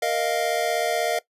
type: chord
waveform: square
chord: Bb suspended fourth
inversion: none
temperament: equal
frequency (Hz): 466.2 / 622.3 / 698.5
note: Bb4 / Eb5 / F5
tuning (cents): 0 / 0 / 0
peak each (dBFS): -28 / -27 / -26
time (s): 0.02-1.19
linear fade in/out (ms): 5
effects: noise-tail reverb RT60 0.1 s tail -18 dB re dry + resampled to 32000 Hz